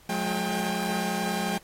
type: tone cluster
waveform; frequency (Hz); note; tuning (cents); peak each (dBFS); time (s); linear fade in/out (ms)
sawtooth; 181 / 212.2 / 796; F#3 / G#3 / G5; -38 / +38 / +26; -27; 0.09-1.58; 5
effects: pink hiss -56 dBFS RMS until 1.63 s + AAC 48 kbps